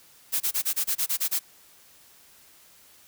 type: noise bursts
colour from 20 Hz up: blue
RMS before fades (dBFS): -25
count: 10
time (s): 0.32-1.394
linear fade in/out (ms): 20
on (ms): 84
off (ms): 26
effects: white hiss -55 dBFS RMS until 3.07 s